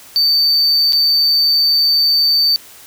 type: tone with dropouts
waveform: triangle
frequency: 4576 Hz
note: D8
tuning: 46 cents flat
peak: -9 dBFS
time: 0.16-2.56 s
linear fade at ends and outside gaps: 0 ms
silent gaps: 0.924-0.931 s
effects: white hiss -40 dBFS RMS until 2.86 s